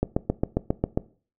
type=click train; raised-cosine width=2 ms; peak=-8 dBFS; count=8; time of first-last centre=0.03-0.975 s; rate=7.41 Hz; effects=noise-tail reverb RT60 0.4 s tail -19 dB re dry